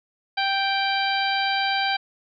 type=harmonic tone; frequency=784 Hz; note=G5; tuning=in tune; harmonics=1 / 2 / 3 / 4 / 5 / 6; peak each=-24 / -27 / -29 / -30 / -31 / -32 dBFS; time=0.37-1.97 s; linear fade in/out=10 ms; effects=none